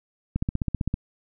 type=click train; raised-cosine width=5 ms; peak=-12 dBFS; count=10; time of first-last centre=0.36-0.941 s; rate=15.5 Hz; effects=none